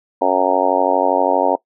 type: harmonic tone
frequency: 92.5 Hz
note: F#2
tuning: in tune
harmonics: 3 / 4 / 5 / 6 / 7 / 8 / 9 / 10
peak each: -23 / -24 / -22 / -19 / -20 / -20 / -22 / -20 dBFS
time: 0.21-1.56 s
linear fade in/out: 10 ms
effects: noise-tail reverb RT60 0.1 s tail -21 dB re dry